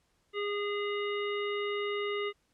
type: harmonic tone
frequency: 410 Hz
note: G#4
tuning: 22 cents flat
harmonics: 1 / 3 / 5 / 7 / 9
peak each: -32 / -39 / -39 / -42 / -48 dBFS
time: 0.33-2.33 s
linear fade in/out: 50 ms
effects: pink hiss -73 dBFS RMS until 2.53 s + low-pass 10000 Hz 12 dB/octave